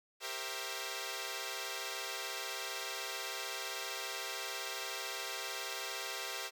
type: chord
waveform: 5% pulse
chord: C dominant seventh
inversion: second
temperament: equal with one note detuned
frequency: 392 / 466.2 / 529 / 659.3 Hz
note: G4 / Bb4 / C5 / E5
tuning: 0 / 0 / +19 / 0 cents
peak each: -33 dBFS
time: 0.2-6.51 s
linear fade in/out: 50 ms
effects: none